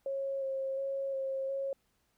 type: tone with vibrato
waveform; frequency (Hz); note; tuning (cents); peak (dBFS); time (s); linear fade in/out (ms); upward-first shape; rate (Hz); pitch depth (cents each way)
sine; 541; C#5; -42; -32; 0.06-1.73; 2; square; 1.4; 15
effects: pink hiss -75 dBFS RMS until 2.17 s